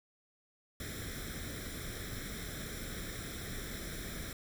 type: noise with comb filter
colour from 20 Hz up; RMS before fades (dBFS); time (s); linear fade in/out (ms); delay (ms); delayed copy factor
pink; -42; 0.8-4.33; 2; 0.54; +0.8
effects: none